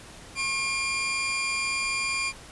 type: tone pair together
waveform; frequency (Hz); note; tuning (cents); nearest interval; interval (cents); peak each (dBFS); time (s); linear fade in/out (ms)
sawtooth; 1085 / 2393; C#6 / D7; -37 / +32; octave + major second; 1369; -30 / -23; 0.35-2.33; 50
effects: pink hiss -46 dBFS RMS until 2.51 s + resampled to 24000 Hz